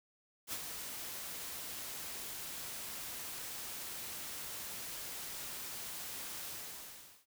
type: noise with ADSR envelope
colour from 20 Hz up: white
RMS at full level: -38 dBFS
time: 0.47-7.26 s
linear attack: 59 ms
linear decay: 44 ms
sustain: -6 dB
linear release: 760 ms
effects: none